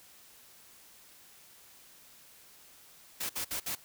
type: noise bursts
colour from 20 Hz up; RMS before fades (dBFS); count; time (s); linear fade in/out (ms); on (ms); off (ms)
white; -35; 4; 3.2-3.754; 10; 95; 58
effects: white hiss -57 dBFS RMS until 3.84 s